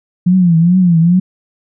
sine tone with vibrato, 174.3 Hz, F3, 3 cents flat, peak -6 dBFS, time 0.26-1.2 s, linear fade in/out 10 ms, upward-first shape triangle, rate 2.4 Hz, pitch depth 140 cents each way, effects none

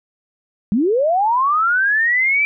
sine linear sweep, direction up, 186.2 to 2349 Hz, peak -13 dBFS, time 0.72-2.45 s, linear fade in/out 0 ms, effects none

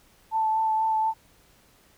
sine tone with vibrato, 880 Hz, A5, in tune, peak -21 dBFS, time 0.31-1.14 s, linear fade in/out 50 ms, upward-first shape sine, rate 4.1 Hz, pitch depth 15 cents each way, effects pink hiss -59 dBFS RMS until 1.97 s

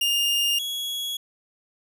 40% pulse tone pair in turn, 2824 / 3342 Hz, F7 / G#7, +19 / +10 cents, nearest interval minor third, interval 291 cents, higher second, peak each -19 / -26 dBFS, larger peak first, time 0.01-0.59 / 0.59-1.17 s, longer neither, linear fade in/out 5 ms, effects none

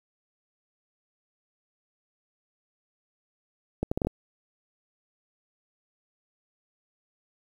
accelerating click train, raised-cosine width 2 ms, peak -13 dBFS, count 6, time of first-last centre 3.83-4.07 s, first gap 85 ms, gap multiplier 0.71, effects 8-bit

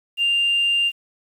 sine tone, 2794 Hz, F7, in tune, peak -15 dBFS, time 0.17-0.92 s, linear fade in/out 50 ms, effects tanh soft clip ceiling -13 dBFS + 8-bit

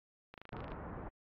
click train, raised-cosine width 0.3 ms, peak -32 dBFS, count 11, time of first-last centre 0.34-0.719 s, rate 26.4 Hz
pink low-pass noise, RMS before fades -45 dBFS, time 0.52-1.09 s, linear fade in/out 10 ms, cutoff 1400 Hz, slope 24 dB/octave
effects low-pass 3000 Hz 12 dB/octave + AAC 32 kbps

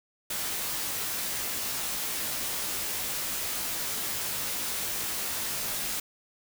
white noise with comb filter, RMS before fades -32 dBFS, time 0.3-6 s, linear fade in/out 5 ms, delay 17 ms, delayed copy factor -0.6, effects none

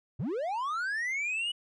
triangle linear sweep, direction up, 94 to 2960 Hz, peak -28 dBFS, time 0.19-1.52 s, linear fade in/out 10 ms, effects resampled to 22050 Hz

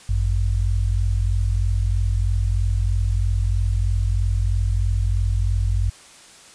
sine tone pair together, 51.58 / 94.7 Hz, G#1 / F#2, -11 / +41 cents, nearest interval major seventh, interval 1052 cents, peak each -19 / -21 dBFS, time 0.09-5.9 s, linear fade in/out 5 ms, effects white hiss -46 dBFS RMS until 6.54 s + resampled to 22050 Hz

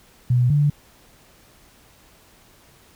sine tone pair in turn, 123.47 / 146.11 Hz, B2 / D3, 0 / -9 cents, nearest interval minor third, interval 291 cents, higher second, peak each -14 dBFS, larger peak neither, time 0.3-0.5 / 0.5-0.7 s, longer neither, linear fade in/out 5 ms, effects pink hiss -53 dBFS RMS until 2.95 s

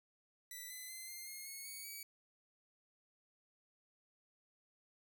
5% pulse tone with pitch steps, 1978 / 2018 / 2060 / 2102 / 2145 / 2188 / 2233 / 2279 Hz, B6 / B6 / C7 / C7 / C7 / C#7 / C#7 / C#7, +2 / +37 / -28 / +7 / +42 / -23 / +12 / +47 cents, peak -37 dBFS, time 0.51-2.03 s, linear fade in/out 2 ms, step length 190 ms, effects 13-bit

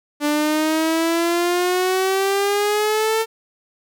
sawtooth exponential sweep, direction up, 292.6 to 450 Hz, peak -13 dBFS, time 0.2-3.26 s, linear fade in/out 50 ms, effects none

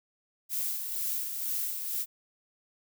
violet noise with tremolo, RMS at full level -31 dBFS, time 0.49-2.06 s, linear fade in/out 50 ms, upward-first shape sine, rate 2.1 Hz, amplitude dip 45%, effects none

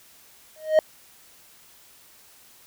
triangle tone with exponential growth, 624 Hz, D#5, 5 cents sharp, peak -8 dBFS, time 0.56-0.79 s, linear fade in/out 1 ms, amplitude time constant 48 ms, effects white hiss -53 dBFS RMS until 2.66 s

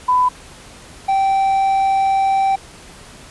sine / triangle tone pair in turn, 1000 / 778 Hz, B5 / G5, +21 / -13 cents, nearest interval major third, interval 434 cents, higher first, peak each -11 dBFS, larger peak neither, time 0.08-0.29 / 1.08-2.56 s, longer second, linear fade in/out 10 ms, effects pink hiss -40 dBFS RMS until 3.3 s + resampled to 24000 Hz

